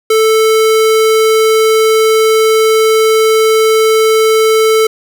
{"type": "tone", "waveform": "square", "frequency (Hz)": 440, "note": "A4", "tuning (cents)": 0, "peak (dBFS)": -7, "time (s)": [0.1, 4.87], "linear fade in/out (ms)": 5, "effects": []}